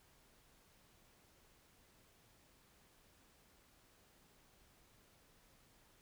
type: silence
effects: pink hiss -69 dBFS RMS until 6.01 s